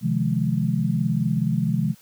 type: chord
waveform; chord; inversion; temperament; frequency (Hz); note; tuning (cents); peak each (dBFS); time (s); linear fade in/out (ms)
sine; F minor seventh; second; equal with one note detuned; 130.81 / 155.56 / 174.61 / 211.5; C3 / Eb3 / F3 / Ab3; 0 / 0 / 0 / +32; -25; 0.01-1.95; 50
effects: white hiss -54 dBFS RMS until 2.01 s